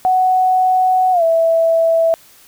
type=tone with pitch glide; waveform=sine; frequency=743 to 658.1 Hz; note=F#5 to E5; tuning=+7 to -3 cents; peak=-10 dBFS; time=0.05-2.14 s; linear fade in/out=0 ms; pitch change=-210 cents; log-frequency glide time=1.12-1.23 s; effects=white hiss -46 dBFS RMS until 2.47 s